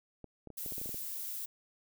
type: clicks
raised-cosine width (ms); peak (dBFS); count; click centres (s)
2; -33; 10; 0.243 / 0.473 / 0.503 / 0.662 / 0.722 / 0.781 / 0.815 / 0.859 / 0.893 / 0.944
type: noise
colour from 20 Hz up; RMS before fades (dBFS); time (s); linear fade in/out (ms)
violet; -40; 0.57-1.46; 10
effects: none